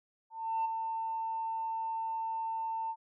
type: tone with ADSR envelope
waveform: sine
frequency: 898 Hz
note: A5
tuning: 35 cents sharp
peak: -26 dBFS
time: 0.3-2.96 s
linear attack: 350 ms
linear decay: 14 ms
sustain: -6 dB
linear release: 59 ms
effects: tanh soft clip ceiling -26 dBFS